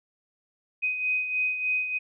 sine beating tone pair, 2506 / 2509.3 Hz, D#7 / D#7, +12 / +14 cents, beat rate 3.3 Hz, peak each -25 / -33 dBFS, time 0.82-1.99 s, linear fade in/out 20 ms, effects none

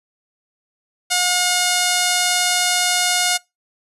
5% pulse tone, 719 Hz, F#5, 50 cents flat, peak -4 dBFS, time 1.1-3.38 s, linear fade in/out 20 ms, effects noise-tail reverb RT60 0.2 s tail -23 dB re dry + resampled to 32000 Hz

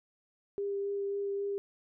sine tone with vibrato, 400 Hz, G4, 35 cents sharp, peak -31 dBFS, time 0.58-1.58 s, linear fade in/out 0 ms, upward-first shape sine, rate 3.7 Hz, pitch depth 10 cents each way, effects none

